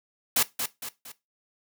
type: noise with echo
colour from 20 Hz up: white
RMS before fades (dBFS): -22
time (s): 0.36-0.43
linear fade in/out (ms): 5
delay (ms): 230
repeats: 3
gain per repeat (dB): -7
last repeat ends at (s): 1.12
effects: noise-tail reverb RT60 0.2 s tail -17 dB re dry + high-pass 80 Hz 12 dB/octave